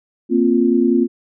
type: chord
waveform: sine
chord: Bb suspended second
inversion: none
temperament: equal with one note detuned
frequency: 233.1 / 263.1 / 349.2 Hz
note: Bb3 / C4 / F4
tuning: 0 / +10 / 0 cents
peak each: -16 dBFS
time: 0.29-1.08 s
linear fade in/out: 50 ms
effects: none